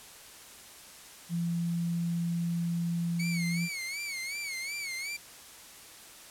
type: tone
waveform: sine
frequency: 170.3 Hz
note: F3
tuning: 43 cents flat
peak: -28 dBFS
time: 1.29-3.69 s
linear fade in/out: 50 ms
type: tone with vibrato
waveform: sawtooth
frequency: 2217 Hz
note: C#7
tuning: in tune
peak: -31 dBFS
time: 3.19-5.17 s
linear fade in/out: 10 ms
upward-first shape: sine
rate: 2.7 Hz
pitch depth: 110 cents each way
effects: white hiss -50 dBFS RMS until 6.3 s + low-pass 12000 Hz 12 dB/octave